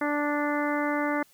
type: harmonic tone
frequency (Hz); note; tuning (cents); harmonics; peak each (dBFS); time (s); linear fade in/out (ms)
293.2; D4; -3; 1 / 2 / 3 / 4 / 5 / 6 / 7; -28 / -31 / -33 / -34 / -35 / -36 / -36; 0.01-1.23; 5
effects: white hiss -60 dBFS RMS until 1.33 s